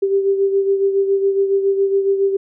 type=beating tone pair; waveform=sine; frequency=392 / 399.2 Hz; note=G4 / G4; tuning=0 / +32 cents; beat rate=7.2 Hz; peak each=-14 / -22 dBFS; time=0.02-2.37 s; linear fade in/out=10 ms; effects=none